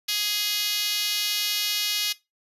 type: tone with high-pass filter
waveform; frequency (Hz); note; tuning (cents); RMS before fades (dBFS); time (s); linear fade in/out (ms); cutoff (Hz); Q
5% pulse; 415.4; G#4; 0; -26; 0.08-2.13; 10; 3500; 1
effects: noise-tail reverb RT60 0.2 s tail -18 dB re dry + resampled to 32000 Hz